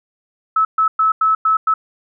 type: tone bursts at uneven times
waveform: sine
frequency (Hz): 1300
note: E6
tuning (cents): -24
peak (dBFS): -11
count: 6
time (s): 0.56-0.65 / 0.78-0.88 / 0.99-1.12 / 1.21-1.35 / 1.45-1.57 / 1.67-1.74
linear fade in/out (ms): 5
effects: none